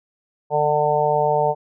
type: harmonic tone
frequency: 149.4 Hz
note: D3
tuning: 30 cents sharp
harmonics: 1 / 3 / 4 / 5 / 6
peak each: -28 / -22 / -21 / -21 / -22 dBFS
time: 0.5-1.55 s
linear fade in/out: 50 ms
effects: none